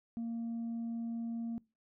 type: tone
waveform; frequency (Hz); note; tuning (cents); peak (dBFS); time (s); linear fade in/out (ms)
sine; 231.2; A#3; -14; -33; 0.17-1.58; 0
effects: noise-tail reverb RT60 0.3 s tail -26 dB re dry + tanh soft clip ceiling -34 dBFS